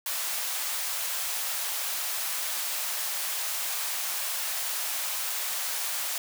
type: high-pass noise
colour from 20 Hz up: white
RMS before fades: -31 dBFS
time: 0.06-6.18 s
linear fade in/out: 2 ms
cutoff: 600 Hz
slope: 24 dB/octave
effects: none